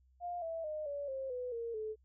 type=tone with pitch steps; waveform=sine; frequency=704 / 656.9 / 612.9 / 571.8 / 533.5 / 497.8 / 464.5 / 433.4 Hz; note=F5 / E5 / D#5 / D5 / C5 / B4 / A#4 / A4; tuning=+14 / -6 / -26 / -46 / +34 / +14 / -6 / -26 cents; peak=-37 dBFS; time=0.2-1.96 s; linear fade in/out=50 ms; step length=220 ms; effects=added 64 Hz sine -65 dBFS peak until 2.04 s